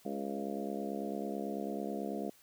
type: harmonic tone with a mistuned harmonic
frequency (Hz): 69.1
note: C#2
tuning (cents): -5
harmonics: 3 / 4 / 5 / 6 / 7 / 8 / 9 / 10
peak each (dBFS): -40 / -42 / -44 / -43 / -46 / -48 / -47 / -44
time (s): 0.05-2.3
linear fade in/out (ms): 5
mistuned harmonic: 7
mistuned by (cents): +16
effects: white hiss -63 dBFS RMS until 2.42 s